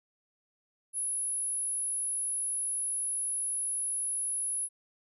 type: tone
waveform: sine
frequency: 10548 Hz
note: E9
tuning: in tune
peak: -29 dBFS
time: 0.93-4.69 s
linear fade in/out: 50 ms
effects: tanh soft clip ceiling -25 dBFS